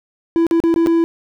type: tone with dropouts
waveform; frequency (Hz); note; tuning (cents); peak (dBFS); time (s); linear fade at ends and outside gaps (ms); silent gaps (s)
triangle; 333; E4; +18; -9; 0.36-1.04; 0; 0.467-0.511 / 0.602-0.638 / 0.741-0.761 / 0.862-0.87
effects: none